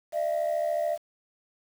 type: tone pair together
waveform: sine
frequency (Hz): 603 / 676.8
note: D5 / E5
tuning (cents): +46 / +45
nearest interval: major second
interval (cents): 199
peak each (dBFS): -26 / -26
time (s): 0.12-0.98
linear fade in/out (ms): 50
effects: tanh soft clip ceiling -21 dBFS + 8-bit